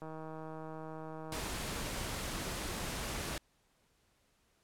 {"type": "click train", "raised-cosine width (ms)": 1, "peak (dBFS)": -32, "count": 220, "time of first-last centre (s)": [0.02, 1.406], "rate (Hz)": 158}
{"type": "noise", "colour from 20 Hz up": "pink", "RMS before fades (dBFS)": -39, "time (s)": [1.32, 3.38], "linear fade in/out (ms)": 2}
{"effects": ["pink hiss -73 dBFS RMS until 4.63 s", "low-pass 12000 Hz 12 dB/octave"]}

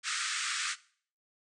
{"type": "band-pass noise", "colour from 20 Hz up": "pink", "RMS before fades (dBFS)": -34, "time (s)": [0.03, 0.76], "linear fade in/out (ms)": 50, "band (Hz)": [1200, 9000], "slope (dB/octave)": 96, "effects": ["noise-tail reverb RT60 0.5 s tail -19 dB re dry"]}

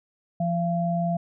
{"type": "tone pair together", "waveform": "sine", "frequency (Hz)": [171.3, 683.7], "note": ["F3", "F5"], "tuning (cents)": [-33, -37], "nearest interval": "2 octaves", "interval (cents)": 2396, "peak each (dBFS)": [-24, -26], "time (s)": [0.4, 1.17], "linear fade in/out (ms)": 5, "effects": []}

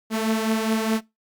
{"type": "beating tone pair", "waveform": "sawtooth", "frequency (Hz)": [220, 224.8], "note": ["A3", "A3"], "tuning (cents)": [0, 37], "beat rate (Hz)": 4.8, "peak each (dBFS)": [-18, -23], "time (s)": [0.1, 1.01], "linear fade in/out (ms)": 50, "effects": ["noise-tail reverb RT60 0.2 s tail -22 dB re dry", "Opus 48 kbps"]}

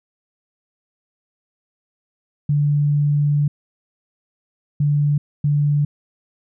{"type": "tone bursts at uneven times", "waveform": "sine", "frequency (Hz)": 146, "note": "D3", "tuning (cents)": -10, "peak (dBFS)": -14, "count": 3, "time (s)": [[2.49, 3.48], [4.8, 5.18], [5.44, 5.85]], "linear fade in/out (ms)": 5, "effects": []}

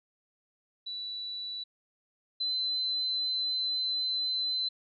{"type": "tone pair in turn", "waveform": "sine", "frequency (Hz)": [3951, 4048], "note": ["B7", "B7"], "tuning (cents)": [0, 42], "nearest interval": "unison", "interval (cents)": 42, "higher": "second", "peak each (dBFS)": [-35, -28], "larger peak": "second", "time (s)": [[0.86, 1.64], [2.4, 4.69]], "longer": "second", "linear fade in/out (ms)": 10, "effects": []}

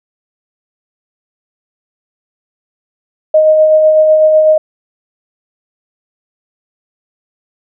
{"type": "tone with tremolo", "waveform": "sine", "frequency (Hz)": 622.3, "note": "D#5", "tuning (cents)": 0, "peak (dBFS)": -3, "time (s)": [3.34, 4.58], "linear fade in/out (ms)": 5, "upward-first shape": "sine", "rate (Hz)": 8, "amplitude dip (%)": 30, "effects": []}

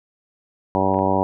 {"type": "harmonic tone", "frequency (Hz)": 96, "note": "G2", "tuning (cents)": -36, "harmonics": [1, 2, 3, 4, 5, 6, 7, 8, 9, 10], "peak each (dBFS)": [-28, -25, -25, -26, -28, -24, -28, -25, -27, -24], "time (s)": [0.75, 1.23], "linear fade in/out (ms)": 0}
{"type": "clicks", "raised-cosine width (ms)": 0.5, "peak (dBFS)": -28, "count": 2, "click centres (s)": [0.943, 0.99]}
{"effects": []}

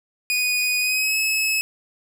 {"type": "tone with pitch glide", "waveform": "sawtooth", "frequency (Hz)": [2476, 2584], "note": ["D#7", "E7"], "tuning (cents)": [-9, -35], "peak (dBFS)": -16, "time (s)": [0.3, 1.61], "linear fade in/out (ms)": 0, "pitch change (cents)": 74, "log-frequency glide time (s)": [0.79, 1.17], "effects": []}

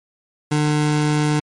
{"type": "tone", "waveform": "25% pulse", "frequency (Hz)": 150, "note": "D3", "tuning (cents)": 37, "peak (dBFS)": -12, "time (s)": [0.51, 1.4], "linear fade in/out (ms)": 10, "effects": ["MP3 48 kbps"]}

